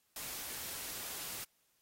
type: noise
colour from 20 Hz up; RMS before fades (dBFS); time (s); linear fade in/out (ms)
white; -43; 0.16-1.44; 2
effects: white hiss -75 dBFS RMS until 1.81 s + AAC 48 kbps

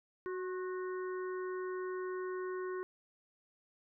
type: harmonic tone with a mistuned harmonic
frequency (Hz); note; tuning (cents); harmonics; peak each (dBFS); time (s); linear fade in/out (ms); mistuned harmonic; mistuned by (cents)
370; F#4; 0; 1 / 3 / 4 / 5; -37 / -46 / -50 / -53; 0.26-2.83; 0; 3; -42
effects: none

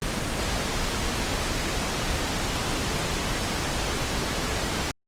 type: noise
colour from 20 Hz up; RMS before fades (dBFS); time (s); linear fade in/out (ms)
pink; -27; 0.02-4.91; 0
effects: low-pass 8000 Hz 12 dB/octave + Opus 24 kbps

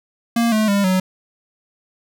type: tone with pitch steps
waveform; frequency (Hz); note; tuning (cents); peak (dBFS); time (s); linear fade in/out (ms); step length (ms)
square; 233.1 / 216.2 / 200.6 / 186.08; A#3 / A3 / G3 / F#3; 0 / -30 / +40 / +10; -15; 0.36-1; 5; 160
effects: none

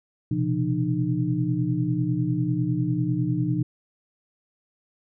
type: tone cluster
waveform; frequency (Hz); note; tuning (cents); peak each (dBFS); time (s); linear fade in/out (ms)
sine; 122.6 / 132.6 / 170.7 / 304.5; B2 / C3 / F3 / D#4; -12 / +23 / -39 / -37; -27; 0.31-3.63; 5
effects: none

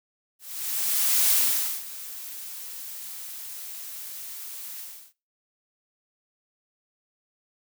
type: noise with ADSR envelope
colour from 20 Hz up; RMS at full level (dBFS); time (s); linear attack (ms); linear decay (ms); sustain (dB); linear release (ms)
blue; -20; 0.39-5.13; 920; 510; -18; 330
effects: noise-tail reverb RT60 0.3 s tail -21 dB re dry

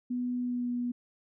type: tone with pitch glide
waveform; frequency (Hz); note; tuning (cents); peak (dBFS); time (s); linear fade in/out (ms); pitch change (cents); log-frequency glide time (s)
sine; 246.9 to 243.5; B3 to B3; 0 to -24; -29; 0.1-0.92; 10; -24; 0.41-0.7
effects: none

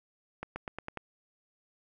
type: accelerating click train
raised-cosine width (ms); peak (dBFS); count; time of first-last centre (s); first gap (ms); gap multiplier
0.5; -22; 6; 0.43-0.973; 130; 0.91
effects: none

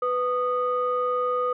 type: tone pair together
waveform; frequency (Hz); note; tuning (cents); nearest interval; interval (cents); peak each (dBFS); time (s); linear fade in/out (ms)
sine; 497.5 / 1235; B4 / D#6; +13 / -13; octave + major third; 1574; -24; 0.02-1.53; 5
effects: tanh soft clip ceiling -15 dBFS

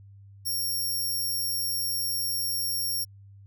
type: tone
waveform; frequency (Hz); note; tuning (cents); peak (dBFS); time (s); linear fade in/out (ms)
5% pulse; 5530; F8; -18; -21; 0.45-3.05; 20
effects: added 99 Hz sine -47 dBFS peak until 3.46 s

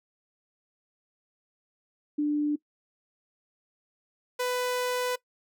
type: tone pair in turn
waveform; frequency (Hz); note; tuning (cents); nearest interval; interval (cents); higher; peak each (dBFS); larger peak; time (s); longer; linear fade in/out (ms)
sine / sawtooth; 295.9 / 497.6; D4 / B4; +13 / +13; major sixth; 900; second; -23; neither; 2.18-2.56 / 4.39-5.16; second; 10
effects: noise-tail reverb RT60 0.1 s tail -20 dB re dry

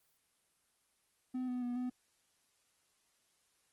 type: tone with pitch steps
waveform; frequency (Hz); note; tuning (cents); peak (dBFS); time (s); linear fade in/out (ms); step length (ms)
triangle; 254.3 / 249 / 243.7 / 250.2; C4 / B3 / B3 / B3; -49 / +14 / -23 / +23; -33; 1.34-1.9; 10; 140
effects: white hiss -75 dBFS RMS until 3.72 s + Opus 24 kbps

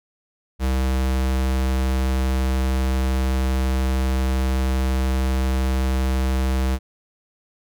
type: tone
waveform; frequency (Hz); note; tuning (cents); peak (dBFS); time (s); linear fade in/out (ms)
square; 65.2; C2; -5; -19; 0.59-6.79; 50
effects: none

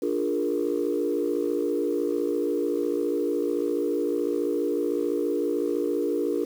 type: chord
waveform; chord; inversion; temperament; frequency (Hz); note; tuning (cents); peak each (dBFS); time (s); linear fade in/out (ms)
sine; Bb dominant seventh; first; equal with one note detuned; 293.7 / 349.2 / 415.3 / 469.4; D4 / F4 / Ab4 / Bb4; 0 / 0 / 0 / +12; -28; 0.02-6.45; 5
effects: tanh soft clip ceiling -15 dBFS + 8-bit

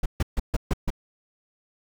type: noise bursts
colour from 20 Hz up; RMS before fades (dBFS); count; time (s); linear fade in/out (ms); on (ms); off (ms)
brown; -22; 6; 0.03-0.904; 5; 29; 140
effects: none

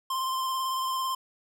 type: tone with vibrato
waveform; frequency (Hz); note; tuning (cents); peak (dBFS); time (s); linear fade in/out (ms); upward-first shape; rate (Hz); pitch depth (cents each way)
square; 1046.5; C6; 0; -28; 0.1-1.15; 5; sine; 18; 21
effects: none

